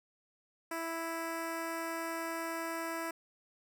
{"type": "tone with notch filter", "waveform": "10% pulse", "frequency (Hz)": 329.9, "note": "E4", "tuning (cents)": 1, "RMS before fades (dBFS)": -38, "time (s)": [0.71, 3.11], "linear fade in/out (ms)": 5, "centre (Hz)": 4200, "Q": 1.8, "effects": []}